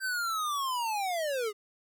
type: linear sweep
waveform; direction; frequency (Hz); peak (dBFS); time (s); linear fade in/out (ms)
square; down; 1568 to 399.7; -30; 0-1.53; 50
effects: none